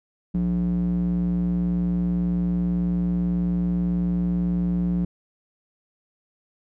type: tone with band-pass filter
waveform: square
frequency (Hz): 59.1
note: A#1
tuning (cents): +24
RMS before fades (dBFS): -23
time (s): 0.34-5.05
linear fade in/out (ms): 5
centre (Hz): 200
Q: 5.8
effects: none